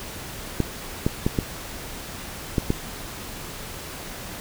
clicks, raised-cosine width 3 ms, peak -7 dBFS, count 6, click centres 0.603 / 1.065 / 1.265 / 1.388 / 2.582 / 2.704 s, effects pink hiss -36 dBFS RMS until 4.4 s

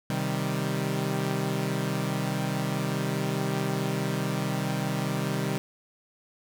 sawtooth chord, C minor, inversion none, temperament equal, 130.81 / 155.56 / 196 Hz, C3 / Eb3 / G3, 0 / 0 / 0 cents, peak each -27 dBFS, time 0.1-5.58 s, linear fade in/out 0 ms, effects none

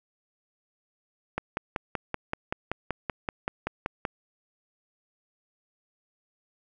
click train, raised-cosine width 0.5 ms, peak -13 dBFS, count 15, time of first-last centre 1.38-4.052 s, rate 5.24 Hz, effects none

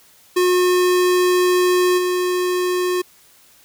square tone with level steps, 361.4 Hz, F#4, 41 cents flat, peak -14 / -18 dBFS, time 0.36-3.02 s, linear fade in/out 10 ms, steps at 1.97 s, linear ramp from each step 20 ms, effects white hiss -51 dBFS RMS until 3.64 s

